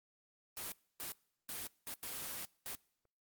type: noise bursts at uneven times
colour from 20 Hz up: white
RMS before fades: -43 dBFS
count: 6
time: 0.57-0.72 / 1-1.12 / 1.49-1.67 / 1.87-1.94 / 2.03-2.45 / 2.66-2.75 s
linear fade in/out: 0 ms
effects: noise-tail reverb RT60 0.7 s tail -25 dB re dry + Opus 24 kbps